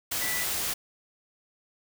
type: tone in noise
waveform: sine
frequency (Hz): 1975.5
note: B6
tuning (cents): 0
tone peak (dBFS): -32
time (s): 0.21-0.44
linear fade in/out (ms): 10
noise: white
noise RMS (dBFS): -30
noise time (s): 0.11-0.74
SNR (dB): -5
effects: none